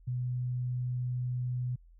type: tone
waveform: sine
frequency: 124.5 Hz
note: B2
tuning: 14 cents sharp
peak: -30 dBFS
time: 0.07-1.76 s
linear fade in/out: 10 ms
effects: added 42 Hz sine -54 dBFS peak until 1.99 s